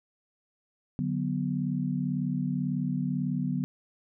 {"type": "chord", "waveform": "sine", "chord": "B minor", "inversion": "first", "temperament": "equal", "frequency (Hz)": [146.83, 185, 246.9], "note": ["D3", "F#3", "B3"], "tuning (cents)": [0, 0, 0], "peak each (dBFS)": -31, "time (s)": [0.99, 3.64], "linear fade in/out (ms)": 0, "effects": []}